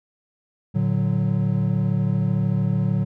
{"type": "chord", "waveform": "triangle", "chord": "Bb augmented", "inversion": "none", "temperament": "equal with one note detuned", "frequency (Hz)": [113.75, 146.83, 185], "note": ["Bb2", "D3", "F#3"], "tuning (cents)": [-42, 0, 0], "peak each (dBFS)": -21, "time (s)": [0.74, 3.05], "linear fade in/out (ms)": 20, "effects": []}